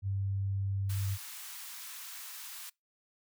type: tone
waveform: sine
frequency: 98 Hz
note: G2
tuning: in tune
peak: -30 dBFS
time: 0.02-1.18 s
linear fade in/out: 50 ms
type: high-pass noise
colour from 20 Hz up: white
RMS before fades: -45 dBFS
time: 0.89-2.7 s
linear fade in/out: 10 ms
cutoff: 940 Hz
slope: 24 dB/octave
effects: noise-tail reverb RT60 0.2 s tail -25 dB re dry